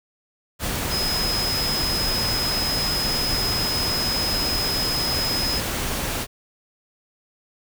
sine tone in noise, 5080 Hz, D#8, 35 cents sharp, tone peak -23 dBFS, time 0.89-5.62 s, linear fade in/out 50 ms, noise pink, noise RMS -26 dBFS, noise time 0.59-6.27 s, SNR 0 dB, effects none

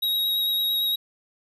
square tone with vibrato, 3805 Hz, A#7, 35 cents sharp, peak -22 dBFS, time 0.02-0.96 s, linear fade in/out 10 ms, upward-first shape sine, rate 8.9 Hz, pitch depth 12 cents each way, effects none

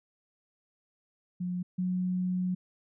sine tone pair in turn, 179.4 / 182.43 Hz, F3 / F#3, +47 / -24 cents, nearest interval unison, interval 29 cents, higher second, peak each -30 / -27 dBFS, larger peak second, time 1.4-1.63 / 1.78-2.55 s, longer second, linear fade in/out 10 ms, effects none

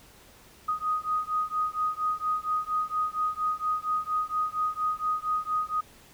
sine beating tone pair, 1244.5 / 1248.8 Hz, D#6 / D#6, 0 / +6 cents, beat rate 4.3 Hz, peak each -29 dBFS, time 0.68-5.81 s, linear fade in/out 10 ms, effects pink hiss -54 dBFS RMS until 6.13 s

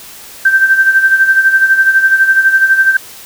sine tone with tremolo, 1563 Hz, G6, 6 cents flat, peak -3 dBFS, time 0.45-2.97 s, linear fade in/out 5 ms, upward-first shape sine, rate 12 Hz, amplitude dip 65%, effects white hiss -33 dBFS RMS until 3.25 s

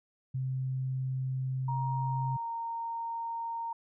sine tone, 130.81 Hz, C3, in tune, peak -30 dBFS, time 0.34-2.37 s, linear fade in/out 10 ms
sine tone with pitch glide, 940 to 923.3 Hz, A#5 to A#5, +14 to -17 cents, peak -33 dBFS, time 1.68-3.73 s, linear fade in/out 5 ms, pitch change -31 cents, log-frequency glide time 1.93-2.55 s
effects none

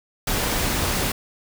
pink noise, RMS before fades -23 dBFS, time 0.27-1.12 s, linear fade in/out 5 ms, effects none

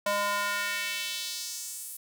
square tone with high-pass filter sweep, 203.7 Hz, G#3, 33 cents flat, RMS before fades -32 dBFS, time 0.06-1.97 s, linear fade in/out 5 ms, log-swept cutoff 690 to 11000 Hz, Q 1.7, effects none

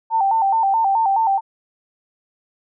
sine tone with vibrato, 839 Hz, G#5, 17 cents sharp, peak -14 dBFS, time 0.1-1.41 s, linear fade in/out 50 ms, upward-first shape square, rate 4.7 Hz, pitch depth 120 cents each way, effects none

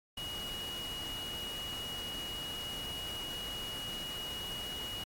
sine tone in noise, 2900 Hz, F#7, 35 cents flat, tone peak -39 dBFS, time 0.17-5.04 s, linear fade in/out 5 ms, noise pink, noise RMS -45 dBFS, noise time 0.17-5.04 s, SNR +3 dB, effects AAC 64 kbps

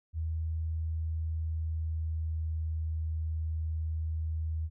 sine tone with pitch glide, 80.3 to 79.56 Hz, E2 to D#2, -45 to +39 cents, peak -30 dBFS, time 0.13-4.7 s, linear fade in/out 50 ms, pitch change -16 cents, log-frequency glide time 0.66-2.88 s, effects none

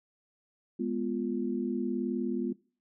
sine chord, F diminished, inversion first, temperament equal, 207.7 / 246.9 / 349.2 Hz, Ab3 / Cb4 / F4, 0 / 0 / 0 cents, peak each -34 / -32 / -34 dBFS, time 0.79-2.53 s, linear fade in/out 10 ms, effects noise-tail reverb RT60 0.4 s tail -21 dB re dry

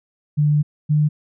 sine tone pair in turn, 148.6 / 150.33 Hz, D3 / D3, +21 / +41 cents, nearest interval unison, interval 20 cents, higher second, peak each -13 / -13 dBFS, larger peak neither, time 0.37-0.63 / 0.89-1.09 s, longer first, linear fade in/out 20 ms, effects none

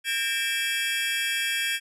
square tone cluster, 1607 / 1825 / 2335 / 2637 / 3271 Hz, G6 / A#6 / D7 / E7 / G#7, +43 / -37 / -11 / 0 / -27 cents, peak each -32 / -33 / -32 / -34 / -30 dBFS, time 0.04-1.8 s, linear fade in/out 50 ms, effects resampled to 32000 Hz

